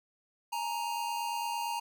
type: tone pair together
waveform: square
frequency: 843.5 / 932.3 Hz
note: G#5 / A#5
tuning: +27 / 0 cents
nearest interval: major second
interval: 173 cents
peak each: -39 / -34 dBFS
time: 0.52-1.8 s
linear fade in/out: 10 ms
effects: none